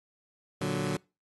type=chord; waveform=20% pulse; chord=Bb augmented; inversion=none; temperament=equal; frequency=116.54 / 146.83 / 185 Hz; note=Bb2 / D3 / F#3; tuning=0 / 0 / 0 cents; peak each=-32 / -27 / -27 dBFS; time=0.61-0.97 s; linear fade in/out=5 ms; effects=noise-tail reverb RT60 0.3 s tail -26 dB re dry + AAC 32 kbps